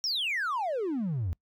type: exponential sweep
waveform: triangle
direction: down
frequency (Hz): 5710 to 77.4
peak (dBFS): -25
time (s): 0.04-1.33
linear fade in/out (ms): 0
effects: noise-tail reverb RT60 0.1 s tail -26 dB re dry + tanh soft clip ceiling -23 dBFS